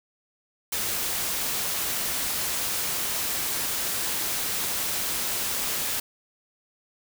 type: noise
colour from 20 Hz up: white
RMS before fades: -28 dBFS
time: 0.72-6 s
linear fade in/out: 5 ms
effects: none